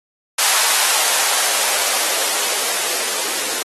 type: noise with band-pass filter sweep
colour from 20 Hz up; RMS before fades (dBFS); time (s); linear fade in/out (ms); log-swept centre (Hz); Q
violet; -19; 0.38-3.63; 10; 840 to 350; 1.3
effects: AAC 32 kbps